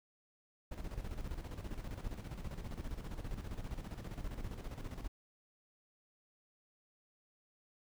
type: noise with tremolo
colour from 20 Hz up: brown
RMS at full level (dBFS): -41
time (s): 0.71-5.08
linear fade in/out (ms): 10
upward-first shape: square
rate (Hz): 15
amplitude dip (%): 60
effects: none